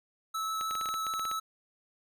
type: tone with vibrato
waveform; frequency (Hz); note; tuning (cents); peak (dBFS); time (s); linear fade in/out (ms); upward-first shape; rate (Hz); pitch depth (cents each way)
square; 1304; E6; -19; -32; 0.34-1.4; 10; triangle; 6.8; 9
type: clicks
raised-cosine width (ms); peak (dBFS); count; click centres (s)
0.3; -25; 12; 0.611 / 0.71 / 0.753 / 0.812 / 0.858 / 0.889 / 0.941 / 1.067 / 1.138 / 1.195 / 1.253 / 1.314
effects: none